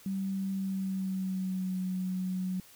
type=tone with pitch glide; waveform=sine; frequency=193.2 to 185.12 Hz; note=G3 to F#3; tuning=-25 to +1 cents; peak=-30 dBFS; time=0.06-2.6 s; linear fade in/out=2 ms; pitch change=-74 cents; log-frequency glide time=0.55-1.81 s; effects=white hiss -56 dBFS RMS until 2.75 s